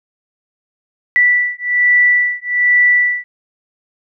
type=beating tone pair; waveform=sine; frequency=1965 / 1966.2 Hz; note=B6 / B6; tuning=-9 / -8 cents; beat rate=1.2 Hz; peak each=-13 dBFS; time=1.16-3.24 s; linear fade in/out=0 ms; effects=none